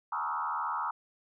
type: tone with frequency modulation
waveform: sine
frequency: 1108.7 Hz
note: C#6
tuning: in tune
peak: -30 dBFS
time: 0.12-0.91 s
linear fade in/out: 5 ms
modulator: 76.9 Hz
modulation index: 3.3
effects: none